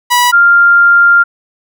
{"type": "tone pair in turn", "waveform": ["sawtooth", "sine"], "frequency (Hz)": [977, 1396], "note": ["B5", "F6"], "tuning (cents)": [-19, -1], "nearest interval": "tritone", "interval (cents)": 618, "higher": "second", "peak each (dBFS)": -3, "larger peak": "neither", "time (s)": [[0.1, 0.32], [0.32, 1.24]], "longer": "second", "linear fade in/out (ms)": 20, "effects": []}